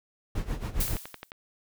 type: noise with tremolo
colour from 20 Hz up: brown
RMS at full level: -28 dBFS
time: 0.35-0.97 s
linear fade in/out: 5 ms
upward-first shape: sine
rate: 7.3 Hz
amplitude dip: 80%
type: noise with exponential decay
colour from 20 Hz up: blue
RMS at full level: -28 dBFS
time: 0.8-1.31 s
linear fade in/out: 5 ms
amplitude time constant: 110 ms
type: click train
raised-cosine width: 0.3 ms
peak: -22 dBFS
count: 6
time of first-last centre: 0.88-1.319 s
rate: 11.4 Hz
effects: none